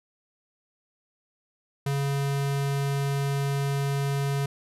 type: tone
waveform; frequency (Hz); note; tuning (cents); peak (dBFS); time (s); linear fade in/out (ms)
square; 139.7; C#3; +14; -25; 1.86-4.46; 5
effects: resampled to 32000 Hz